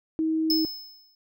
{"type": "tone", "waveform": "sine", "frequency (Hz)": 318.5, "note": "D#4", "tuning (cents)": 41, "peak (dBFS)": -22, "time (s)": [0.19, 0.65], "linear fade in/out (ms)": 0}
{"type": "tone with exponential decay", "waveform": "square", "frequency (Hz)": 5210, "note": "E8", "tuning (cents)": -21, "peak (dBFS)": -21, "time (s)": [0.5, 1.15], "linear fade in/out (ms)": 2, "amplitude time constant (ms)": 140}
{"effects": []}